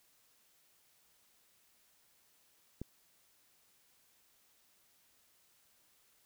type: click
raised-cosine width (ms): 3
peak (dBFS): -27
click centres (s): 2.816
effects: white hiss -70 dBFS RMS until 6.25 s